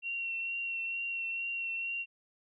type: tone with vibrato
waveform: sine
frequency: 2733 Hz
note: F7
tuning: 38 cents flat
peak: -33 dBFS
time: 0.02-2.06 s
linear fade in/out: 50 ms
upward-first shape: triangle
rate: 2.2 Hz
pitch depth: 22 cents each way
effects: none